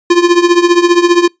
square tone with tremolo, 347.9 Hz, F4, 7 cents flat, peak -3 dBFS, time 0.1-1.28 s, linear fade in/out 5 ms, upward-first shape triangle, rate 15 Hz, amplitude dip 85%, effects noise-tail reverb RT60 0.2 s tail -26 dB re dry + resampled to 16000 Hz

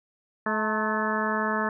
harmonic tone with a mistuned harmonic, 215.7 Hz, A3, 34 cents flat, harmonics 1 / 2 / 3 / 4 / 5 / 6 / 7 / 8, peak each -30 / -33 / -33 / -33 / -31 / -33 / -35 / -31 dBFS, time 0.46-1.69 s, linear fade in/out 2 ms, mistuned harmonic 4, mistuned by +50 cents, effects none

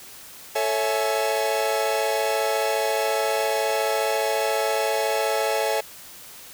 45% pulse chord, A major seventh, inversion none, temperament equal with one note detuned, 440 / 554.4 / 659.3 / 845.6 Hz, A4 / C#5 / E5 / G#5, 0 / 0 / 0 / +31 cents, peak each -27 dBFS, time 0.55-5.81 s, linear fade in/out 10 ms, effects white hiss -43 dBFS RMS until 6.53 s

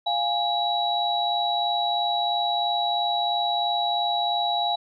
sine tone cluster, 701 / 824 / 3900 Hz, F5 / G#5 / B7, +6 / -14 / -23 cents, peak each -26 dBFS, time 0.06-4.76 s, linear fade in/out 10 ms, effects none

